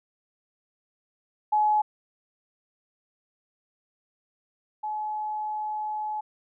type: tone pair in turn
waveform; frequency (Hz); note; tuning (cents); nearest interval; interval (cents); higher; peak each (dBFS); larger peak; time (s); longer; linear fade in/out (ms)
sine; 848 / 852.5; G#5 / G#5; +36 / +45; unison; 9; second; -19 / -28; first; 1.52-1.82 / 4.83-6.21; second; 10
effects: none